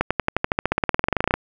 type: accelerating click train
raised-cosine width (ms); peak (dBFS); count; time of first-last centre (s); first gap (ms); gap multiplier
0.5; -3; 24; 0.01-1.34; 96; 0.95
effects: none